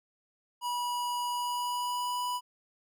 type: tone with pitch glide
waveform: square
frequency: 972 to 986.1 Hz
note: B5 to B5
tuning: -28 to -3 cents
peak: -31 dBFS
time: 0.61-2.41 s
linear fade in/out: 50 ms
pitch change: +25 cents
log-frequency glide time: 1.29-2.25 s
effects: none